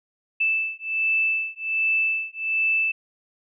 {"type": "beating tone pair", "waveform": "sine", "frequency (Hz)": [2637, 2638.3], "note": ["E7", "E7"], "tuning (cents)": [0, 1], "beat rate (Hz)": 1.3, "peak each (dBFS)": [-24, -24], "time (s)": [0.4, 2.92], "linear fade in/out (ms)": 10, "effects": []}